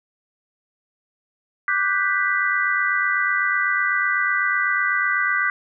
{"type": "chord", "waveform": "sine", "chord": "G major seventh", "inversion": "second", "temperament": "equal", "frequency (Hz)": [1174.7, 1480, 1568, 1975.5], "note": ["D6", "F#6", "G6", "B6"], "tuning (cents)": [0, 0, 0, 0], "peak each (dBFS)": [-25, -24, -24, -22], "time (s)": [1.68, 5.5], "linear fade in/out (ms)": 2, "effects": []}